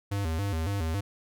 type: tone with vibrato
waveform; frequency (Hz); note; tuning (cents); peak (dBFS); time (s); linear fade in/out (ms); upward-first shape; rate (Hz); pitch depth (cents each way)
square; 89.8; F2; +49; -28; 0.11-1.01; 10; square; 3.6; 190
effects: none